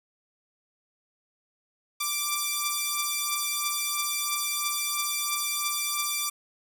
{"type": "beating tone pair", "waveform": "5% pulse", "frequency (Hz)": [1174.7, 1177.7], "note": ["D6", "D6"], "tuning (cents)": [0, 4], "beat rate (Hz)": 3, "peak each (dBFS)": [-16, -20], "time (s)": [2, 6.3], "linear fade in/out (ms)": 10, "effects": []}